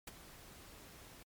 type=noise with ADSR envelope; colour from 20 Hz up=pink; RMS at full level=-44 dBFS; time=0.07-1.23 s; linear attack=5 ms; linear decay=25 ms; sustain=-12 dB; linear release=5 ms; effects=MP3 96 kbps